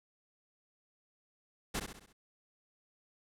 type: noise with echo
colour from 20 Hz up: pink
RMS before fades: -35 dBFS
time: 1.74-1.8 s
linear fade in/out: 10 ms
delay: 66 ms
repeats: 5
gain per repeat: -6 dB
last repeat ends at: 2.13 s
effects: low-pass 11000 Hz 12 dB/octave